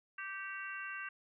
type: harmonic tone with a mistuned harmonic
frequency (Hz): 390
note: G4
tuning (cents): -9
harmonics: 3 / 4 / 5 / 6 / 7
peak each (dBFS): -48 / -43 / -49 / -54 / -47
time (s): 0.18-1.09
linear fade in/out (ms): 5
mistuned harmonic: 6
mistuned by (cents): -66
effects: none